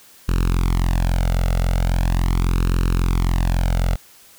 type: tone with flanger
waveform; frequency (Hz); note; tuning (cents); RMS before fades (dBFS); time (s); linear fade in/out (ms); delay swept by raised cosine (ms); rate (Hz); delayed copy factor
sawtooth; 43.67; F1; +1; -18; 0.28-3.96; 10; 0.72 to 1.46; 0.4; +1
effects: white hiss -48 dBFS RMS until 4.38 s